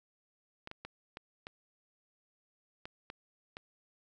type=clicks; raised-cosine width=0.3 ms; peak=-27 dBFS; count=8; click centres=0.674 / 0.714 / 0.85 / 1.171 / 1.469 / 2.855 / 3.101 / 3.569 s; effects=none